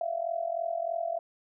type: tone with amplitude modulation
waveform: sine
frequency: 674 Hz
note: E5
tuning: 38 cents sharp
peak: -25 dBFS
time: 0.01-1.19 s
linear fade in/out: 2 ms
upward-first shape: sine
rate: 43.2 Hz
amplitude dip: 85%
effects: none